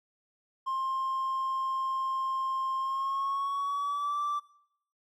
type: tone with pitch glide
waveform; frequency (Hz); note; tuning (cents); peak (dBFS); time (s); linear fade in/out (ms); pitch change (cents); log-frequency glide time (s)
triangle; 1059 to 1168.3; C6 to D6; +21 to -9; -26; 0.66-4.4; 20; +170; 2.77-4.2
effects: noise-tail reverb RT60 0.7 s tail -20 dB re dry + tanh soft clip ceiling -23 dBFS